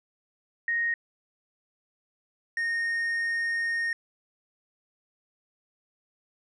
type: tone pair in turn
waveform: sine / triangle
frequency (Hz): 1864.7 / 1848.6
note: A#6 / A#6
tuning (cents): 0 / -15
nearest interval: unison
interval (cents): 15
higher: first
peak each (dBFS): -24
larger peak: neither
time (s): 0.68-0.94 / 2.57-3.93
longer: second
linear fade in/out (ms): 2
effects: resampled to 24000 Hz